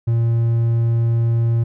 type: tone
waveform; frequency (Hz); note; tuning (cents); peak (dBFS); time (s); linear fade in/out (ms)
triangle; 116; A#2; -8; -12; 0.07-1.64; 10
effects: none